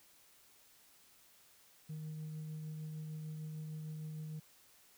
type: tone with tremolo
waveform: sine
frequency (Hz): 155.4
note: D#3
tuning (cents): -2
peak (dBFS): -38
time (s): 1.89-4.4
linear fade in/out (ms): 10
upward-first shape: triangle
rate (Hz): 6.6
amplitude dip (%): 30
effects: tanh soft clip ceiling -40 dBFS + white hiss -65 dBFS RMS until 4.97 s